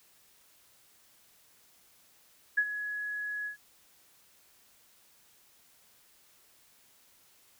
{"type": "tone with ADSR envelope", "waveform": "sine", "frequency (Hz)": 1682, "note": "G#6", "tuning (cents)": 22, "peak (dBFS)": -21, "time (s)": [2.57, 3.57], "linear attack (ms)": 12, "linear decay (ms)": 60, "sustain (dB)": -12, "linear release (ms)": 110, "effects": ["white hiss -63 dBFS RMS until 7.59 s"]}